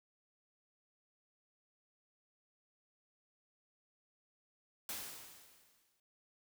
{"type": "noise with exponential decay", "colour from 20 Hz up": "white", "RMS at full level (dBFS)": -41, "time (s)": [4.89, 6], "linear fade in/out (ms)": 2, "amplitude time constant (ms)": 240, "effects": []}